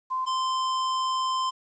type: tone pair in turn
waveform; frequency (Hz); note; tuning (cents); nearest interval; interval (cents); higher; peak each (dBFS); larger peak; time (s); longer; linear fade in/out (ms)
sine / square; 1035 / 1038.7; C6 / C6; -19 / -13; unison; 6; second; -25; neither; 0.1-0.26 / 0.26-1.51; second; 20
effects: resampled to 16000 Hz + 10-bit